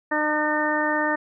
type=harmonic tone; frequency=302.8 Hz; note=D#4; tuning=47 cents flat; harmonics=1 / 2 / 3 / 4 / 5 / 6; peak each=-27 / -27 / -27 / -30 / -32 / -25 dBFS; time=0.11-1.16 s; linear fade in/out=10 ms; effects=none

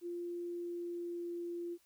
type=tone with pitch glide; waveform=sine; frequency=347.6 to 345.2 Hz; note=F4 to F4; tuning=-8 to -20 cents; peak=-38 dBFS; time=0.01-1.78 s; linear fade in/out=50 ms; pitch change=-12 cents; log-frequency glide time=0.45-1.34 s; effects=white hiss -71 dBFS RMS until 1.85 s

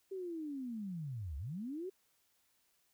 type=linear two-way sweep; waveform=sine; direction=down then up; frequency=392 to 63.9 to 392 Hz; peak=-39 dBFS; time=0.11-1.9 s; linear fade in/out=10 ms; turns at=1.37 s; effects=white hiss -75 dBFS RMS until 2.93 s

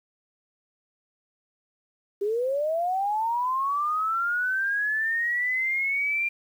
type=linear sweep; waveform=sine; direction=up; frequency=392 to 2392 Hz; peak=-23 dBFS; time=2.21-6.29 s; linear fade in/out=10 ms; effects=9-bit

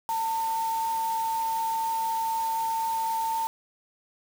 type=tone in noise; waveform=sine; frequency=901 Hz; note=A5; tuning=41 cents sharp; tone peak=-25 dBFS; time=0.09-3.47 s; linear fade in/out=0 ms; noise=white; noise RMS=-41 dBFS; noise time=0.09-3.47 s; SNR=+13 dB; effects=none

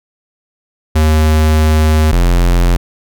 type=tone pair in turn; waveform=square; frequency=77.78 / 43.65 Hz; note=D#2 / F1; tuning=0 / 0 cents; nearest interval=minor seventh; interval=1000 cents; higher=first; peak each=-8 dBFS; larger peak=neither; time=0.95-2.12 / 2.12-2.77 s; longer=first; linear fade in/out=10 ms; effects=none

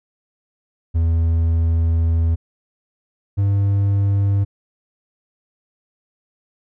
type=tone pair in turn; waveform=triangle; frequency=82.41 / 99.68 Hz; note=E2 / G2; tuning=0 / +29 cents; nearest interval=minor third; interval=329 cents; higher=second; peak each=-12 dBFS; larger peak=neither; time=0.94-2.36 / 3.37-4.45 s; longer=first; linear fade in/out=20 ms; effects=none

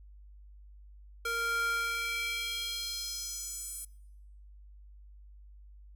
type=tone with high-pass filter sweep; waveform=square; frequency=464.2 Hz; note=A#4; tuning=7 cents flat; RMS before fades=-35 dBFS; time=1.25-3.85 s; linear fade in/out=5 ms; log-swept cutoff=950 to 9600 Hz; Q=2.6; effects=noise-tail reverb RT60 1.0 s tail -25 dB re dry + added 50 Hz sine -50 dBFS peak until 5.95 s

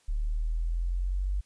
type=exponential sweep; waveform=sine; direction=up; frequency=36.48 to 49 Hz; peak=-26 dBFS; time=0.08-1.41 s; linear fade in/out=10 ms; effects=white hiss -66 dBFS RMS until 1.45 s + resampled to 22050 Hz

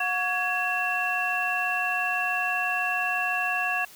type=tone cluster; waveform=sine; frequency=726 / 1128 / 1667 / 2707 Hz; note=F#5 / C#6 / G#6 / E7; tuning=-33 / +30 / +6 / +45 cents; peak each=-30 / -34 / -28 / -28 dBFS; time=0-3.85 s; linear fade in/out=5 ms; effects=white hiss -49 dBFS RMS until 3.95 s

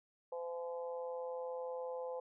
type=harmonic tone; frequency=170.4 Hz; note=F3; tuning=42 cents flat; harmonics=3 / 4 / 5 / 6; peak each=-40 / -53 / -48 / -54 dBFS; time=0.32-2.2 s; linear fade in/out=5 ms; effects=none

